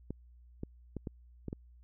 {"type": "clicks", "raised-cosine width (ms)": 3, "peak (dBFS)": -25, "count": 6, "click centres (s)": [0.106, 0.634, 0.967, 1.072, 1.483, 1.529], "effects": ["added 60 Hz sine -55 dBFS peak until 1.83 s"]}